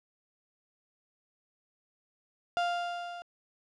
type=tone with level ramp; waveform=35% pulse; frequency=698.5 Hz; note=F5; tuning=in tune; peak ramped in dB=-24 to -39 dBFS; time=2.57-3.22 s; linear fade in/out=0 ms; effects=low-pass 4000 Hz 12 dB/octave